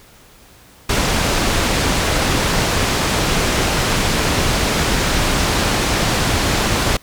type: low-pass noise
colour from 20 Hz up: pink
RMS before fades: -17 dBFS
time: 0.89-6.97 s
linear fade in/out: 5 ms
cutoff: 7500 Hz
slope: 12 dB/octave
effects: pink hiss -46 dBFS RMS until 7.02 s